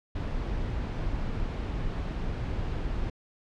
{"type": "noise", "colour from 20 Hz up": "brown", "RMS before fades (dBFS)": -31, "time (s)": [0.15, 3.1], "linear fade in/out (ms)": 5, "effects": ["low-pass 4000 Hz 12 dB/octave"]}